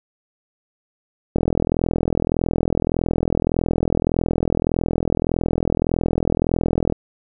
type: click train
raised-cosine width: 2 ms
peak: -5 dBFS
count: 233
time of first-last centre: 1.36-6.924 s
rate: 41.7 Hz
effects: none